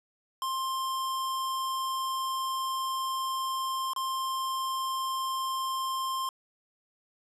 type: tone with dropouts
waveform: square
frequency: 1055 Hz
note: C6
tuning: 14 cents sharp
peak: -30 dBFS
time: 0.42-6.29 s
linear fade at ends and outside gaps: 1 ms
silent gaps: 3.934-3.962 s
effects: resampled to 32000 Hz